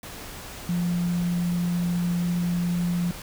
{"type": "tone in noise", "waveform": "sine", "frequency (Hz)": 174.61, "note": "F3", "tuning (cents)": 0, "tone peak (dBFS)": -22, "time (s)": [0.69, 3.11], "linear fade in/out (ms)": 2, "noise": "pink", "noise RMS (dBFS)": -39, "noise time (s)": [0.03, 3.22], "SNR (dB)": 14, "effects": []}